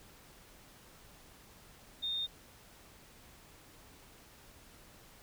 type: tone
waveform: sine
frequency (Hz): 3660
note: A#7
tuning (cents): -32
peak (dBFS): -33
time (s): 2.02-2.27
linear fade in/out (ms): 20
effects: pink hiss -58 dBFS RMS until 5.22 s